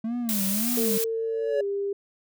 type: tone with vibrato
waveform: triangle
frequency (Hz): 217.2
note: A3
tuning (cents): -22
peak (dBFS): -24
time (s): 0.04-0.98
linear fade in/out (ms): 5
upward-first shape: sine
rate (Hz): 1.8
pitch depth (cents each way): 200
type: noise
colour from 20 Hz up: blue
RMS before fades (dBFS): -28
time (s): 0.29-1.04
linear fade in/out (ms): 0
type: tone with pitch glide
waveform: sine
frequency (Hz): 451.3 to 399.7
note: A4 to G4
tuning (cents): +44 to +34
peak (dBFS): -25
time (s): 0.77-1.93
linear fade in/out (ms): 5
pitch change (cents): -210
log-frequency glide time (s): 1.5-1.64
type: tone with exponential growth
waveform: triangle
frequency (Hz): 568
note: C#5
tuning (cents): +42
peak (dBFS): -19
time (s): 1.05-1.61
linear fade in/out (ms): 5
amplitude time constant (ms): 120
effects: none